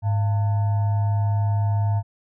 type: tone with frequency modulation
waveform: sine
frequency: 103.83 Hz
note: G#2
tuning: in tune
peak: -18 dBFS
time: 0.02-2.03 s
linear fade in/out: 50 ms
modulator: 794 Hz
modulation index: 0.3
effects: none